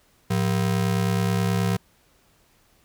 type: ring-modulated tone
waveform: square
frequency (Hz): 144.2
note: D3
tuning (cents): -31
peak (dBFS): -18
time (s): 0.3-1.77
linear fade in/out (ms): 10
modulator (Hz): 34.7
effects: pink hiss -61 dBFS RMS until 2.84 s